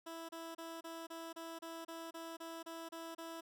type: tone bursts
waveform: 15% pulse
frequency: 329.6 Hz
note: E4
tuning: in tune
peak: -39 dBFS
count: 13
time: 0.06-3.41 s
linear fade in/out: 10 ms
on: 230 ms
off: 30 ms
effects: none